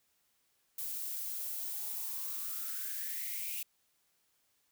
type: noise with high-pass filter sweep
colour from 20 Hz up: violet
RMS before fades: -39 dBFS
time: 0.78-3.63 s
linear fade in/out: 5 ms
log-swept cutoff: 390 to 2600 Hz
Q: 7.3
effects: white hiss -75 dBFS RMS until 4.71 s